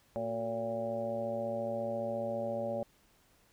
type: harmonic tone with a mistuned harmonic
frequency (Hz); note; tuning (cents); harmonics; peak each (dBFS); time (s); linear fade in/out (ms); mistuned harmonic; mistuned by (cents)
114.5; A#2; -31; 1 / 2 / 3 / 4 / 5 / 6 / 7; -46 / -41 / -46 / -46 / -34 / -45 / -45; 0.16-2.83; 0; 3; +110
effects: pink hiss -67 dBFS RMS until 3.52 s